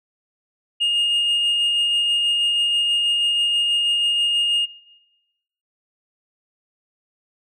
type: tone with tremolo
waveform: sine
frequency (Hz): 2842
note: F7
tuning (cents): +30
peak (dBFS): -14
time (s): 0.8-4.66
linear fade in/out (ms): 20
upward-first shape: sine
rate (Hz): 6.2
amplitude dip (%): 30
effects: noise-tail reverb RT60 1.0 s tail -19 dB re dry + tanh soft clip ceiling -15 dBFS